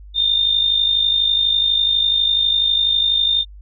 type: tone with amplitude modulation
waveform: sine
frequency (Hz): 3624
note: A#7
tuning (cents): -50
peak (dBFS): -11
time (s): 0.14-3.45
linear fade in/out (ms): 50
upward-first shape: sine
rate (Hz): 52.1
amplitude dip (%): 60
effects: added 50 Hz sine -36 dBFS peak until 3.61 s